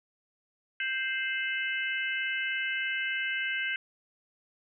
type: harmonic tone with a mistuned harmonic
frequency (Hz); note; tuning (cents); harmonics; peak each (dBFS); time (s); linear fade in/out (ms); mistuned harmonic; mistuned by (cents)
523.3; C5; 0; 3 / 4 / 5 / 6; -32 / -34 / -36 / -38; 0.8-3.76; 2; 6; -99
effects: none